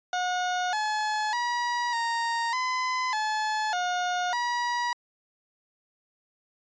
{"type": "tone with pitch steps", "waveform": "30% pulse", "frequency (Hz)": [725, 854, 963, 929, 1017, 860, 719, 964], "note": ["F#5", "G#5", "B5", "A#5", "C6", "A5", "F#5", "B5"], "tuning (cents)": [-35, 48, -44, -6, -50, -40, -50, -42], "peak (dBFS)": -23, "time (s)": [0.13, 4.93], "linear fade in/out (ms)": 2, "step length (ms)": 600, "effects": ["resampled to 16000 Hz"]}